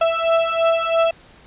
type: beating tone pair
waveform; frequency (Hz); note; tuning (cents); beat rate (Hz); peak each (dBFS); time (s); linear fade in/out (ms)
35% pulse; 659.3 / 662.3; E5 / E5; 0 / +8; 3; -17; 0.01-1.11; 5
effects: pink hiss -48 dBFS RMS until 1.46 s + resampled to 8000 Hz